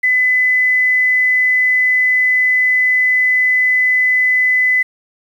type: tone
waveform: sine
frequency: 2009 Hz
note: B6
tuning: 29 cents sharp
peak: -10 dBFS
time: 0.03-4.83 s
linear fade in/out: 10 ms
effects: 7-bit